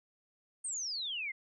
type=exponential sweep; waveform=sine; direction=down; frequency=8890 to 2044 Hz; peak=-35 dBFS; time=0.64-1.32 s; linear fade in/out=10 ms; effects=none